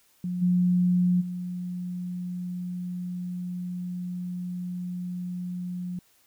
sine tone with level steps, 179.1 Hz, F3, 44 cents sharp, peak -27 / -19 / -30 dBFS, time 0.24-5.99 s, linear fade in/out 2 ms, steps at 0.41 / 1.2 s, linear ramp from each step 20 ms, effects white hiss -63 dBFS RMS until 6.26 s

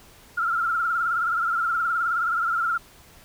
sine tone with vibrato, 1365 Hz, F6, 40 cents flat, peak -21 dBFS, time 0.37-2.78 s, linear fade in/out 10 ms, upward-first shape triangle, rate 19 Hz, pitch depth 94 cents each way, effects pink hiss -51 dBFS RMS until 3.24 s

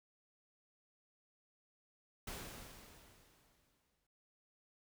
pink noise with exponential decay, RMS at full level -45 dBFS, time 2.27-4.07 s, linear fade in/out 5 ms, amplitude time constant 390 ms, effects none

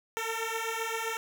10% pulse beating tone pair, 447.8 / 455.5 Hz, A4 / A#4, +30 / -40 cents, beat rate 7.7 Hz, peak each -26 dBFS, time 0.17-1.17 s, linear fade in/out 0 ms, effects none

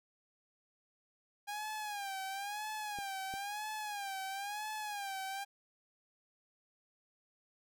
sawtooth tone with vibrato, 813 Hz, G#5, 37 cents flat, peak -35 dBFS, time 1.47-5.45 s, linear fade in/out 20 ms, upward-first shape sine, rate 1 Hz, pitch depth 100 cents each way
clicks, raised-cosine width 2 ms, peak -35 dBFS, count 2, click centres 2.987 / 3.339 s
effects none

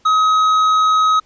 sine tone with tanh clipping, 1270 Hz, D#6, 35 cents sharp, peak -12 dBFS, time 0.05-1.2 s, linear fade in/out 10 ms, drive 8 dB, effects pink hiss -55 dBFS RMS until 1.25 s + resampled to 16000 Hz

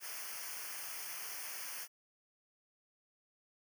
white noise with comb filter, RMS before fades -44 dBFS, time 0-1.88 s, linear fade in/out 50 ms, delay 0.26 ms, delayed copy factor -0.95, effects none

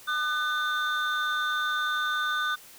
sine tone cluster, 1211 / 1500 / 3581 Hz, D#6 / F#6 / A7, -47 / +23 / +30 cents, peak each -28 / -26 / -32 dBFS, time 0.07-2.56 s, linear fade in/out 20 ms, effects tanh soft clip ceiling -21 dBFS + white hiss -50 dBFS RMS until 2.78 s

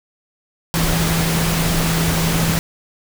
sine tone in noise, 164.81 Hz, E3, in tune, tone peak -18 dBFS, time 0.74-2.59 s, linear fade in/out 0 ms, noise pink, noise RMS -20 dBFS, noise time 0.74-2.59 s, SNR -1 dB, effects none

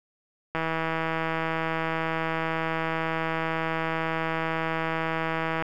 click train, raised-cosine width 0.5 ms, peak -13 dBFS, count 823, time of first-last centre 0.55-5.624 s, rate 162 Hz, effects 9-bit

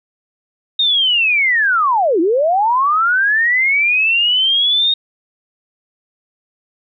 sine linear two-way sweep, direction down then up, 3729 to 311.6 to 3729 Hz, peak -11 dBFS, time 0.79-4.94 s, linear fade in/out 5 ms, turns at 2.2 s, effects none

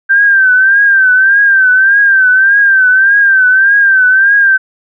sine tone with vibrato, 1568 Hz, G6, in tune, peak -4 dBFS, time 0.09-4.58 s, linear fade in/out 20 ms, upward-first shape triangle, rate 1.7 Hz, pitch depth 92 cents each way, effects none

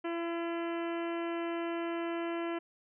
harmonic tone, 337.6 Hz, E4, 41 cents sharp, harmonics 1 / 2 / 3 / 4 / 5 / 6 / 7 / 8 / 9, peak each -34 / -40 / -44 / -46 / -48 / -50 / -51 / -52 / -53 dBFS, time 0.04-2.59 s, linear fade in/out 10 ms, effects none

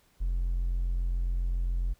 triangle tone, 43.65 Hz, F1, in tune, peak -23 dBFS, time 0.2-1.94 s, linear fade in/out 20 ms, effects tanh soft clip ceiling -21 dBFS + pink hiss -66 dBFS RMS until 1.99 s

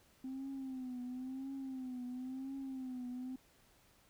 sine tone with vibrato, 259.3 Hz, C4, 15 cents flat, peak -39 dBFS, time 0.24-3.36 s, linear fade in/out 5 ms, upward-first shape triangle, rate 0.97 Hz, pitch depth 92 cents each way, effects tanh soft clip ceiling -38 dBFS + pink hiss -68 dBFS RMS until 4.09 s

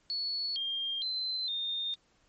sine tone with pitch steps, 4410 / 3204 / 4072 / 3647 Hz, C#8 / G7 / C8 / A#7, -10 / +37 / -48 / -39 cents, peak -31 dBFS, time 0.1-1.94 s, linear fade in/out 0 ms, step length 460 ms, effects pink hiss -69 dBFS RMS until 2.28 s + MP3 32 kbps

